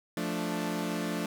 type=chord; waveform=sawtooth; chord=D minor; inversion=first; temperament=equal; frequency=174.61 / 220 / 293.7 Hz; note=F3 / A3 / D4; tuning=0 / 0 / 0 cents; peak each=-31 dBFS; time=0.17-1.26 s; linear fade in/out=2 ms; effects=none